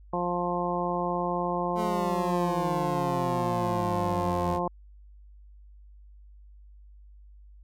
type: harmonic tone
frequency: 176.2 Hz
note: F3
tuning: 16 cents sharp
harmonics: 1 / 2 / 3 / 4 / 5 / 6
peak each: -33 / -33 / -33 / -33 / -33 / -33 dBFS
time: 0.13-4.68 s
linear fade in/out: 5 ms
type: exponential sweep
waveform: 25% pulse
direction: down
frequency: 220 to 81.9 Hz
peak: -28 dBFS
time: 1.75-4.6 s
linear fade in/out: 50 ms
effects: added 50 Hz sine -48 dBFS peak until 7.63 s